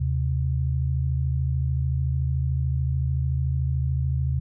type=tone pair together; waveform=sine; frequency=77.79 / 131.4 Hz; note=D#2 / C3; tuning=0 / +8 cents; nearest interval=major sixth; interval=908 cents; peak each=-24 dBFS; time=0-4.4 s; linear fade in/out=10 ms; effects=none